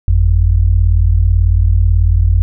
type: tone pair together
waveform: sine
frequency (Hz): 49.43 / 87.6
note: G1 / F2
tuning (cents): +15 / +6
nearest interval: minor seventh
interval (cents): 991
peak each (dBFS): -10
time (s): 0.08-2.42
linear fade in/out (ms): 0
effects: none